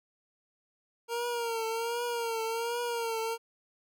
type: tone with vibrato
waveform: 25% pulse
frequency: 463.9 Hz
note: A#4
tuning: 8 cents flat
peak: -27 dBFS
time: 1.08-3.38 s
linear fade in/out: 50 ms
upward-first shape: triangle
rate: 1.3 Hz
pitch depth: 70 cents each way
effects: none